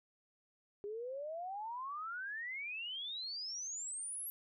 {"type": "exponential sweep", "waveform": "sine", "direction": "up", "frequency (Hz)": [400, 11680], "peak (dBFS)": -40, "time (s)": [0.84, 4.3], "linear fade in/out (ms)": 0, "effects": []}